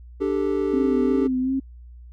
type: chord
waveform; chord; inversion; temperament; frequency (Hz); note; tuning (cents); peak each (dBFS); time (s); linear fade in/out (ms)
triangle; D suspended fourth; none; equal; 293.7 / 392 / 440; D4 / G4 / A4; 0 / 0 / 0; -24 / -21 / -25; 0.2-1.28; 20
type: tone with vibrato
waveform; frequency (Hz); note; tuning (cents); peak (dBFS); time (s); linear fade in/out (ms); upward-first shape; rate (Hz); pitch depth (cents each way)
sine; 261.6; C4; 0; -20; 0.73-1.6; 10; sine; 2.7; 43
effects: added 60 Hz sine -40 dBFS peak until 2.12 s